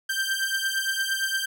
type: beating tone pair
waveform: sawtooth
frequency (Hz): 1568 / 1576.7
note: G6 / G6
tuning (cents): 0 / +10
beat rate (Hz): 8.7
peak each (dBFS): -24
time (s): 0.09-1.46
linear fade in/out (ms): 10
effects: none